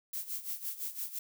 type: noise with tremolo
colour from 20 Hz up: violet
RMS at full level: -36 dBFS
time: 0.13-1.19 s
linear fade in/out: 5 ms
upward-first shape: sine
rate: 5.9 Hz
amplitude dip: 80%
effects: none